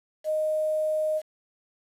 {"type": "tone with quantisation", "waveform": "sine", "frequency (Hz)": 620, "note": "D#5", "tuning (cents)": -6, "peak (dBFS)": -23, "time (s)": [0.24, 1.22], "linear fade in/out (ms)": 50, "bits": 8, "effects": ["resampled to 32000 Hz"]}